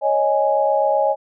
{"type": "chord", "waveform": "sine", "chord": "C# suspended second", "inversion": "none", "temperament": "equal", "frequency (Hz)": [554.4, 622.3, 830.6], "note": ["C#5", "D#5", "G#5"], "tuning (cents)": [0, 0, 0], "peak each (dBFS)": -19, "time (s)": [0.01, 1.16], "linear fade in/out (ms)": 50, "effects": []}